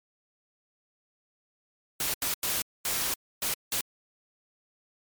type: noise bursts at uneven times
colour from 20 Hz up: white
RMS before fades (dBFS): -29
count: 6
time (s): 2-2.14 / 2.22-2.34 / 2.43-2.62 / 2.85-3.14 / 3.42-3.54 / 3.72-3.81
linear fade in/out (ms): 2
effects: MP3 96 kbps